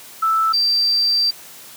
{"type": "tone pair in turn", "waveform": "sine", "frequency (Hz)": [1318.5, 4690], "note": ["E6", "D8"], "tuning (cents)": [0, -3], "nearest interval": "octave + minor seventh", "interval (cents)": 2197, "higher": "second", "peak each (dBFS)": -14, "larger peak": "neither", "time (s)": [[0.22, 0.53], [0.53, 1.31]], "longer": "second", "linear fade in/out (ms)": 10, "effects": ["white hiss -40 dBFS RMS until 1.76 s", "high-pass 100 Hz 12 dB/octave"]}